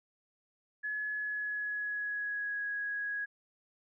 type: tone with pitch glide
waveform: sine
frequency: 1700 to 1661.2 Hz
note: G#6 to G#6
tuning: +40 to 0 cents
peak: -33 dBFS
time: 0.83-3.26 s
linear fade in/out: 20 ms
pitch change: -40 cents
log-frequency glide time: 1.12-2.64 s
effects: none